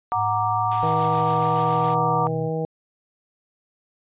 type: chord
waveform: sine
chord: Gb augmented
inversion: none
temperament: equal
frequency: 740 / 932.3 / 1174.7 Hz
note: Gb5 / Bb5 / D6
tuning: 0 / 0 / 0 cents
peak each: -24 dBFS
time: 0.12-2.27 s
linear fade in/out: 0 ms
type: linear sweep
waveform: sine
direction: up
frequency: 103.83 to 126.3 Hz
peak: -29 dBFS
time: 0.14-2.51 s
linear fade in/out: 50 ms
type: noise with tremolo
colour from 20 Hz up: white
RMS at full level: -34 dBFS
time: 0.71-1.95 s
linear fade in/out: 5 ms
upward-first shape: sine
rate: 7.1 Hz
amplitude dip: 35%
type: harmonic tone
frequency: 160 Hz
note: D#3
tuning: 49 cents sharp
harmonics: 1 / 2 / 3 / 4 / 5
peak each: -26 / -34 / -26 / -34 / -34 dBFS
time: 0.83-2.65 s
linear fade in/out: 0 ms
effects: resampled to 8000 Hz